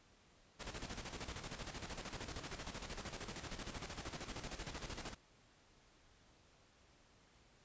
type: noise with tremolo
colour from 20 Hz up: pink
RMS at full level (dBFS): -45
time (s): 0.59-5.15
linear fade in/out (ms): 20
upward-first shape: square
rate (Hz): 13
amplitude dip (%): 60
effects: pink hiss -68 dBFS RMS until 7.64 s + resampled to 16000 Hz